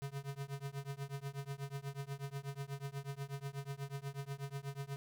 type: tone with tremolo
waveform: square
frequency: 139.1 Hz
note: C#3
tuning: 6 cents sharp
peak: -38 dBFS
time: 0.02-4.96 s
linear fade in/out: 0 ms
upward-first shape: triangle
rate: 8.2 Hz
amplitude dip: 100%
effects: none